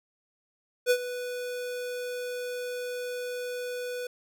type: tone with ADSR envelope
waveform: square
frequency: 493.9 Hz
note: B4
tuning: in tune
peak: -19 dBFS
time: 0.86-4.07 s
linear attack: 46 ms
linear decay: 66 ms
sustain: -14 dB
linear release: 4 ms
effects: none